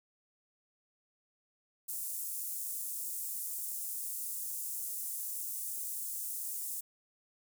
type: high-pass noise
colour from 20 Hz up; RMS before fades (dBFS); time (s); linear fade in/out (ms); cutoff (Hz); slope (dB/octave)
pink; -39; 1.88-6.81; 10; 8400; 24
effects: none